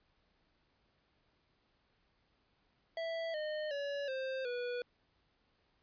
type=tone with pitch steps; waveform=square; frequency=659.3 / 611.6 / 567.4 / 526.3 / 488.2 Hz; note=E5 / D#5 / C#5 / C5 / B4; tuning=0 / -30 / +40 / +10 / -20 cents; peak=-37 dBFS; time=2.97-4.82 s; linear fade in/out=2 ms; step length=370 ms; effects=pink hiss -75 dBFS RMS until 5.82 s + resampled to 11025 Hz